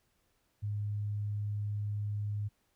sine tone, 103.7 Hz, G#2, 2 cents flat, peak -32 dBFS, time 0.62-2.49 s, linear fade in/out 20 ms, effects pink hiss -75 dBFS RMS until 2.75 s

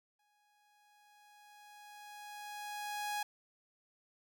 sawtooth tone with exponential growth, 830.6 Hz, G#5, in tune, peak -31 dBFS, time 0.19-3.23 s, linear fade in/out 5 ms, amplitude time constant 660 ms, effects none

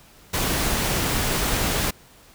pink noise, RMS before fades -23 dBFS, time 0.33-1.91 s, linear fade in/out 10 ms, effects pink hiss -51 dBFS RMS until 2.34 s

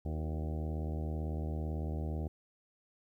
harmonic tone with a mistuned harmonic, 78 Hz, D#2, 5 cents sharp, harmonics 1 / 2 / 3 / 4 / 5 / 6 / 7 / 8 / 9 / 10, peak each -35 / -41 / -45 / -47 / -49 / -51 / -52 / -53 / -54 / -55 dBFS, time 0.05-2.28 s, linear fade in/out 5 ms, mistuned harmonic 5, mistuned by -51 cents, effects 12-bit

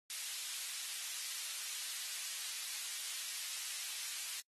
pink high-pass noise, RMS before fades -43 dBFS, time 0.1-4.4 s, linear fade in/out 0 ms, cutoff 3100 Hz, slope 12 dB/octave, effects noise-tail reverb RT60 0.1 s tail -26 dB re dry + AAC 32 kbps

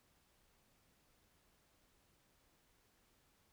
silence, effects pink hiss -74 dBFS RMS until 3.52 s

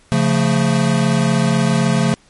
square chord, Db augmented, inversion none, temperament equal with one note detuned, 138.59 / 174.61 / 222.2 Hz, Db3 / F3 / A3, 0 / 0 / +17 cents, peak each -18 dBFS, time 0.12-2.14 s, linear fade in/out 0 ms, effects pink hiss -52 dBFS RMS until 2.29 s + MP3 48 kbps

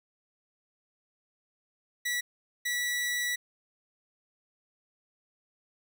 sawtooth tone bursts at uneven times, 1949 Hz, B6, 23 cents flat, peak -25 dBFS, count 2, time 2.05-2.21 / 2.65-3.36 s, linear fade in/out 10 ms, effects none

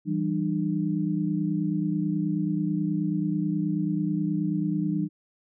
sine tone cluster, 164.4 / 193.7 / 301.5 Hz, E3 / G3 / D4, -4 / -20 / +46 cents, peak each -28 dBFS, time 0.05-5.09 s, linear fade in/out 50 ms, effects none

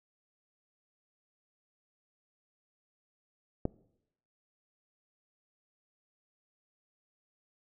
click, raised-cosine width 2 ms, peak -16 dBFS, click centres 3.654 s, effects noise-tail reverb RT60 0.8 s tail -22 dB re dry

